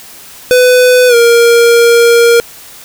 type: tone with pitch glide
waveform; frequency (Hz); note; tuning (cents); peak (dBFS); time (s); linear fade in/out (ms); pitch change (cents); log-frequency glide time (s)
square; 500 to 469.2; B4 to A#4; +21 to +11; -4; 0.51-2.4; 0; -110; 1.08-1.15
effects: white hiss -33 dBFS RMS until 2.84 s